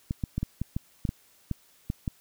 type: clicks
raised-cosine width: 5 ms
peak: -16 dBFS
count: 11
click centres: 0.109 / 0.238 / 0.38 / 0.43 / 0.616 / 0.765 / 1.052 / 1.091 / 1.513 / 1.901 / 2.078 s
effects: white hiss -61 dBFS RMS until 2.2 s